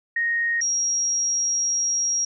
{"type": "tone pair in turn", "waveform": "sine", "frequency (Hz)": [1864.7, 5643], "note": ["A#6", "F8"], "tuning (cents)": [0, 17], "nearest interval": "octave + perfect fifth", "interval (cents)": 1917, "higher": "second", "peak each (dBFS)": -20, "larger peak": "neither", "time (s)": [[0.16, 0.61], [0.61, 2.25]], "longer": "second", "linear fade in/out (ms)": 5, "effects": []}